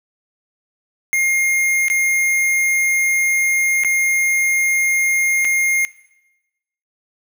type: tone with dropouts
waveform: square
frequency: 2129 Hz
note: C7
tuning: 30 cents sharp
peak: -15 dBFS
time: 1.13-5.85 s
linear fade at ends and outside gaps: 0 ms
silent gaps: 1.883-1.9 / 3.836-3.847 / 5.447-5.451 s
effects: noise-tail reverb RT60 1.0 s tail -19 dB re dry